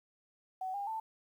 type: tone with pitch steps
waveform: sine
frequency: 751 / 805 / 886 Hz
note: F#5 / G5 / A5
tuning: +26 / +46 / +12 cents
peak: -35 dBFS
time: 0.61-1 s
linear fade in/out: 5 ms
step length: 130 ms
effects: 11-bit